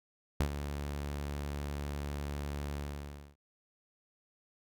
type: tone with ADSR envelope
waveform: sawtooth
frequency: 72 Hz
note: D2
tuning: 34 cents flat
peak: -22 dBFS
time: 0.4-3.36 s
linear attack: 5 ms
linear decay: 75 ms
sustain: -10 dB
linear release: 600 ms
effects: none